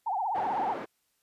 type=tone with vibrato; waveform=sine; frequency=824 Hz; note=G#5; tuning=14 cents flat; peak=-27 dBFS; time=0.06-0.74 s; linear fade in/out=10 ms; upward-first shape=triangle; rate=16 Hz; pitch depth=240 cents each way
type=band-pass noise; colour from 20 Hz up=pink; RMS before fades=-38 dBFS; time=0.34-0.86 s; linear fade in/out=20 ms; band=330 to 1200 Hz; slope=12 dB/octave
effects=white hiss -74 dBFS RMS until 1.22 s + resampled to 32000 Hz